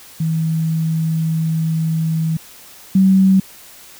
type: tone pair in turn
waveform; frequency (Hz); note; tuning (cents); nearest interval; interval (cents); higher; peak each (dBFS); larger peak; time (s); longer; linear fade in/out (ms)
sine; 161 / 190.84; E3 / G3; -41 / -46; minor third; 295; second; -15 / -8; second; 0.2-2.37 / 2.95-3.4; first; 5
effects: white hiss -41 dBFS RMS until 3.99 s